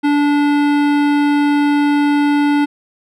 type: tone with hard clipping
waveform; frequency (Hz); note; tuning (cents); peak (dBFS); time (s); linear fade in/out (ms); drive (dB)
sine; 290.3; D4; -20; -13; 0.03-2.66; 20; 17
effects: none